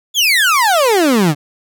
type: exponential sweep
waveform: 30% pulse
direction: down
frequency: 3520 to 138.59 Hz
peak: -7 dBFS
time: 0.14-1.35 s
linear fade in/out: 50 ms
effects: none